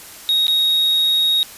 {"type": "tone with dropouts", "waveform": "triangle", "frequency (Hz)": 3764, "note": "A#7", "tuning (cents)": 16, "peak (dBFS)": -12, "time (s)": [0.29, 1.43], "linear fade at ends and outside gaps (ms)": 0, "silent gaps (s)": [0.468, 0.481], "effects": ["white hiss -38 dBFS RMS until 1.57 s", "resampled to 32000 Hz"]}